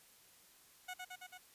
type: tone with echo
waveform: 15% pulse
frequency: 733 Hz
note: F#5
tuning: 16 cents flat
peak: -36 dBFS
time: 0.88-0.94 s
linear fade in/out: 10 ms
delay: 110 ms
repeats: 4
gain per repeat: -2 dB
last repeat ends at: 1.38 s
effects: white hiss -64 dBFS RMS until 1.54 s + resampled to 32000 Hz